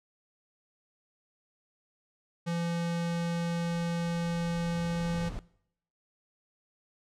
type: tone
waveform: square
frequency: 170 Hz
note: F3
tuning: 46 cents flat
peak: -30 dBFS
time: 2.46-5.3 s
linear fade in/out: 20 ms
type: noise with exponential growth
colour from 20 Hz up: brown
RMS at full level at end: -36 dBFS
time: 2.53-5.39 s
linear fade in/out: 0 ms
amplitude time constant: 620 ms
effects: noise-tail reverb RT60 0.7 s tail -21 dB re dry + low-pass 8000 Hz 12 dB/octave